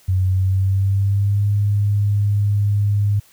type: tone with pitch glide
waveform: sine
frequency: 93.3 to 102.33 Hz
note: F#2 to G#2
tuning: +15 to -25 cents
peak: -14 dBFS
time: 0.08-3.2 s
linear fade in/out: 10 ms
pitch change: +160 cents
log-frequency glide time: 0.27-1.47 s
effects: white hiss -52 dBFS RMS until 3.32 s